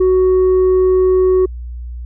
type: tone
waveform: sine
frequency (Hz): 371.7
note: F#4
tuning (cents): +8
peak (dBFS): -6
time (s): 0-1.46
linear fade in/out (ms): 10
effects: tanh soft clip ceiling -8 dBFS + added 60 Hz sine -24 dBFS peak until 2.05 s